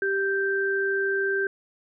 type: tone pair together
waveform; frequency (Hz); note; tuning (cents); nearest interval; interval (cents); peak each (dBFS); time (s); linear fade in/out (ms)
sine; 392 / 1566.6; G4 / G6; 0 / -2; 2 octaves; 2398; -25; 0.02-1.47; 2
effects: none